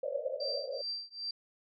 pink band-pass noise, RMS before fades -37 dBFS, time 0.03-0.82 s, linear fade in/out 5 ms, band 510 to 600 Hz, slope 96 dB/octave
sine tone with tremolo, 4699 Hz, D8, in tune, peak -33 dBFS, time 0.4-1.31 s, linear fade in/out 5 ms, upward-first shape triangle, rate 2.5 Hz, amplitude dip 100%
effects none

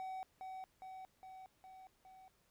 triangle tone with echo, 755 Hz, F#5, 35 cents sharp, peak -40 dBFS, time 0-0.23 s, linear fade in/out 0 ms, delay 410 ms, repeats 5, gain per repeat -3 dB, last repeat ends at 2.28 s, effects pink hiss -75 dBFS RMS until 2.5 s

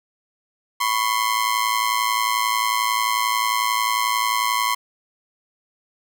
sawtooth ring-modulated tone, 1046.5 Hz, C6, in tune, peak -12 dBFS, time 0.8-4.75 s, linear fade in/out 10 ms, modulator 55.6 Hz, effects none

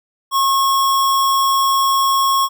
sine tone with sample-and-hold, 1085 Hz, C#6, 37 cents flat, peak -12 dBFS, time 0.31-2.49 s, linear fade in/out 50 ms, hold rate 4410 Hz, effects none

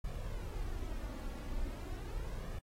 brown noise with flanger, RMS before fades -40 dBFS, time 0.04-2.59 s, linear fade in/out 5 ms, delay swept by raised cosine 1.7 to 3.6 ms, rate 0.39 Hz, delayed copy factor +0.55, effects AAC 48 kbps

